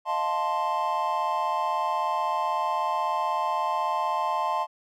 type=chord; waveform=triangle; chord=F dominant seventh; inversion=third; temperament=equal; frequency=622.3 / 698.5 / 880 / 1046.5 Hz; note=Eb5 / F5 / A5 / C6; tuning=0 / 0 / 0 / 0 cents; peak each=-32 / -30 / -26 / -26 dBFS; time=0.05-4.67 s; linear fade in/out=50 ms; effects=none